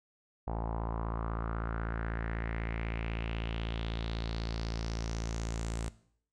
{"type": "tone with low-pass filter sweep", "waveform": "sawtooth", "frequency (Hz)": 56.1, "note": "A1", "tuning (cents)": 34, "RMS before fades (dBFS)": -36, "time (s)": [0.47, 5.89], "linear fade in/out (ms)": 5, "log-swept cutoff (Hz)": [830, 8200], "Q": 3.8, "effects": ["noise-tail reverb RT60 0.6 s tail -18 dB re dry"]}